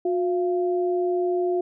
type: tone pair together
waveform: sine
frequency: 360 / 686.5 Hz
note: F#4 / F5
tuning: -47 / -30 cents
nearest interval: major seventh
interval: 1117 cents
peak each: -21 / -29 dBFS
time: 0.05-1.61 s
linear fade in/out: 5 ms
effects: none